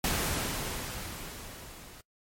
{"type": "noise with level ramp", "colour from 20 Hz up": "pink", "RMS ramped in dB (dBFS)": [-28, -50], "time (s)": [0.04, 2.01], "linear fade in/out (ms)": 2, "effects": ["noise-tail reverb RT60 0.1 s tail -22 dB re dry", "MP3 64 kbps"]}